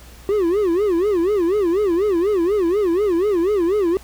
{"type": "tone with vibrato", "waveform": "triangle", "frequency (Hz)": 376, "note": "F#4", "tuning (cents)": 28, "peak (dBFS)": -13, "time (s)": [0.29, 3.97], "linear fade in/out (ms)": 0, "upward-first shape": "sine", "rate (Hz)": 4.1, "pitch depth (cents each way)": 220, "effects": ["added 60 Hz sine -41 dBFS peak until 4.03 s", "pink hiss -45 dBFS RMS until 4.03 s"]}